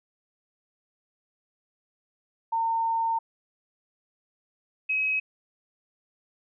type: tone pair in turn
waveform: sine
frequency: 910 / 2549 Hz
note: A#5 / D#7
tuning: -42 / +41 cents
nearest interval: octave + tritone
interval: 1783 cents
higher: second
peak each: -23 dBFS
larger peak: neither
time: 2.52-3.19 / 4.89-5.2 s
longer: first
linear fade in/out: 10 ms
effects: none